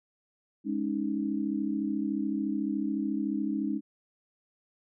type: chord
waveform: sine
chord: Ab suspended fourth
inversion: none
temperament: equal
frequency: 207.7 / 277.2 / 311.1 Hz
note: Ab3 / Db4 / Eb4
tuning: 0 / 0 / 0 cents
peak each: -32 dBFS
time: 0.64-3.81 s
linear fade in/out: 50 ms
effects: none